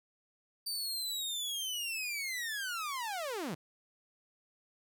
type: linear sweep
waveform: sawtooth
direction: down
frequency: 4651 to 132.8 Hz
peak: -32 dBFS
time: 0.66-3.55 s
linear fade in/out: 10 ms
effects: none